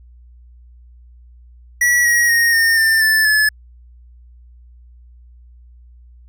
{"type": "tone with pitch steps", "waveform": "square", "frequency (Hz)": [1937, 1899.3, 1862.4, 1826.2, 1790.7, 1755.8, 1721.7], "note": ["B6", "A#6", "A#6", "A#6", "A6", "A6", "A6"], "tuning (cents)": [-34, 32, -2, -36, 30, -4, -38], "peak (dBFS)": -12, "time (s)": [1.81, 3.49], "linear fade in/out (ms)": 5, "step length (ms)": 240, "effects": ["added 60 Hz sine -41 dBFS peak until 6.28 s"]}